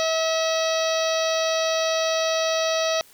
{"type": "harmonic tone", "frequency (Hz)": 645, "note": "E5", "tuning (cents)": -38, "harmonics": [1, 2, 3, 4, 5, 6, 7, 8, 9], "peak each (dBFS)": [-22, -30, -33, -33, -34, -31, -34, -37, -33], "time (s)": [0, 3.01], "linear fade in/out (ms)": 0, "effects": ["white hiss -52 dBFS RMS until 3.13 s"]}